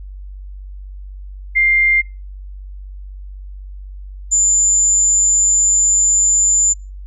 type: tone pair in turn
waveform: sine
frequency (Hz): 2100 / 7104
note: C7 / A8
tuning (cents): +6 / +16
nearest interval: octave + major sixth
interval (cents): 2110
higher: second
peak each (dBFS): -10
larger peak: neither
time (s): 1.55-2.02 / 4.31-6.74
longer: second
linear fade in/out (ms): 20
effects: noise-tail reverb RT60 0.3 s tail -26 dB re dry + added 48 Hz sine -29 dBFS peak until 7.06 s